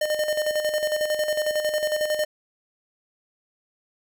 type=tone with tremolo; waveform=square; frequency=608 Hz; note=D#5; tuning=40 cents flat; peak=-21 dBFS; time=0.01-2.25 s; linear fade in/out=5 ms; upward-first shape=square; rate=11 Hz; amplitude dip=55%; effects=none